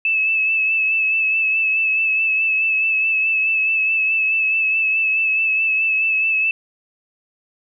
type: tone with vibrato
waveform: sine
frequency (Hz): 2613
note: E7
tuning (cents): -16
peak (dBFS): -15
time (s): 0.05-6.51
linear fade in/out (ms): 2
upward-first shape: sine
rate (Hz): 4.7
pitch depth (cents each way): 28
effects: none